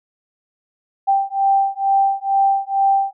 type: beating tone pair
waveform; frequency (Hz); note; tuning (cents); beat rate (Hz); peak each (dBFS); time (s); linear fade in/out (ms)
sine; 784 / 786.2; G5 / G5; 0 / +5; 2.2; -17; 1.07-3.13; 20
effects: none